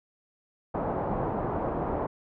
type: low-pass noise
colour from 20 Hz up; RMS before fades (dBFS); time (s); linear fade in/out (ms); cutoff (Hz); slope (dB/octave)
white; -30; 0.74-2.07; 10; 900; 24
effects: none